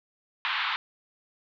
pink band-pass noise, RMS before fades -29 dBFS, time 0.45-0.76 s, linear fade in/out 0 ms, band 920 to 3900 Hz, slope 48 dB/octave, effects none

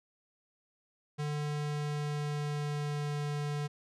square tone with pitch glide, 148.3 to 146.77 Hz, D3 to D3, +17 to -1 cents, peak -33 dBFS, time 1.18-3.68 s, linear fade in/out 20 ms, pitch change -18 cents, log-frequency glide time 1.3-3.17 s, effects low-pass 8000 Hz 12 dB/octave

